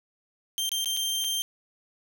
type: tone with dropouts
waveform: sawtooth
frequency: 3158 Hz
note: G7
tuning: 12 cents sharp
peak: -23 dBFS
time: 0.58-1.42 s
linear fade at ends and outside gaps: 0 ms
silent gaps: 0.692-0.717 / 0.845-0.858 / 0.966-0.971 / 1.241-1.245 s
effects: none